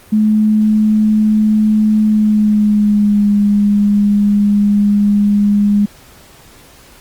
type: tone with pitch glide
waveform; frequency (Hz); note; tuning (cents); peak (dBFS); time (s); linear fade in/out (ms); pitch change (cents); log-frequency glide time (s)
sine; 214.4 to 205; A3 to G#3; -45 to -22; -8; 0.12-5.86; 10; -77; 2.05-3.32
effects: pink hiss -42 dBFS RMS until 7 s + Opus 32 kbps